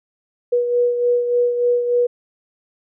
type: beating tone pair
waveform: sine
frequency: 484.5 / 487.9 Hz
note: B4 / B4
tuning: -33 / -21 cents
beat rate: 3.4 Hz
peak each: -15 / -24 dBFS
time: 0.52-2.07 s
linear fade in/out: 10 ms
effects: none